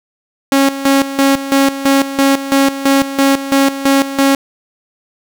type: tone with tremolo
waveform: sawtooth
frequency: 274.2 Hz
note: C#4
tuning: 19 cents flat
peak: -4 dBFS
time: 0.52-4.35 s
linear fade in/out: 2 ms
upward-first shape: square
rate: 3 Hz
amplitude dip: 75%
effects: none